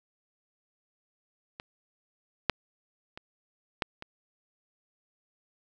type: clicks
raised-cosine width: 0.3 ms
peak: -23 / -6 / -25 / -11 / -24 dBFS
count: 5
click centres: 1.599 / 2.497 / 3.175 / 3.822 / 4.024 s
effects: none